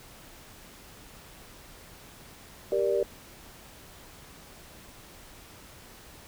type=chord; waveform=sine; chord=G minor; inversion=none; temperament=just; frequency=392 / 470.4 / 588 Hz; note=G4 / Bb4 / D5; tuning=0 / +16 / +2 cents; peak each=-27 / -28 / -28 dBFS; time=2.72-3.03 s; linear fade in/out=2 ms; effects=pink hiss -50 dBFS RMS until 6.27 s